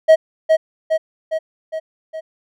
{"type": "tone with echo", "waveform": "triangle", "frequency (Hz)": 637, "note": "D#5", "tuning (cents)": 41, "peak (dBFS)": -3, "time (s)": [0.08, 0.16], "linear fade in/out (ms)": 20, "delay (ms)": 410, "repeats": 5, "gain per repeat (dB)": -4, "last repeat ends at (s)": 2.21, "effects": []}